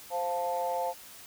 sine chord, F major, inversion second, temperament equal, 523.3 / 698.5 / 880 Hz, C5 / F5 / A5, 0 / 0 / 0 cents, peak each -32 dBFS, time 0.1-0.94 s, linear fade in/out 50 ms, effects tanh soft clip ceiling -21 dBFS + white hiss -49 dBFS RMS until 1.26 s

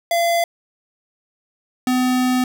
square tone pair in turn, 682 / 253 Hz, F5 / B3, -41 / +42 cents, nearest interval octave + perfect fourth, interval 1717 cents, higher first, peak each -16 dBFS, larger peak neither, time 0.11-0.44 / 1.87-2.44 s, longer second, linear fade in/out 2 ms, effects none

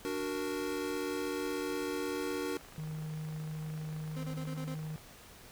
square chord, D augmented, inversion none, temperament equal, 293.7 / 370 / 466.2 Hz, D4 / F#4 / A#4, 0 / 0 / 0 cents, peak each -39 dBFS, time 0.05-2.57 s, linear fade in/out 0 ms
click train, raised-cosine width 0.5 ms, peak -38 dBFS, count 76, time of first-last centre 2.16-4.98 s, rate 26.6 Hz
triangle tone, 155.56 Hz, D#3, in tune, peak -35 dBFS, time 2.78-4.96 s, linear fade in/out 0 ms
30% pulse tone bursts, 260.1 Hz, C4, 10 cents flat, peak -38 dBFS, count 6, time 4.16-4.749 s, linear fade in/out 10 ms, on 79 ms, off 23 ms
effects pink hiss -54 dBFS RMS until 5.51 s

